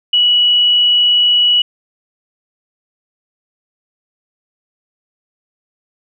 sine tone, 2934 Hz, F#7, 15 cents flat, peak -8 dBFS, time 0.13-1.62 s, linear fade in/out 5 ms, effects none

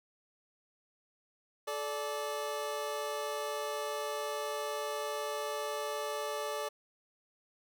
25% pulse tone pair together, 432 / 583.9 Hz, A4 / D5, -32 / -10 cents, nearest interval perfect fourth, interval 522 cents, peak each -35 / -33 dBFS, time 1.67-6.69 s, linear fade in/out 10 ms, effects none

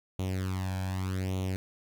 sawtooth tone with flanger, 93.9 Hz, F#2, 26 cents sharp, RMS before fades -32 dBFS, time 0.19-1.56 s, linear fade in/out 0 ms, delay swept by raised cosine 0.3 to 1.25 ms, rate 0.84 Hz, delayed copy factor +0.8, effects none

